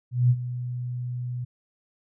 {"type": "tone with ADSR envelope", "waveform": "sine", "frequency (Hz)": 123.47, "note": "B2", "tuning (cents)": 0, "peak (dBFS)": -14, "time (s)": [0.11, 1.45], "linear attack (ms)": 190, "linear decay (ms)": 53, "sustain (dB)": -14, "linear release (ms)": 12, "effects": []}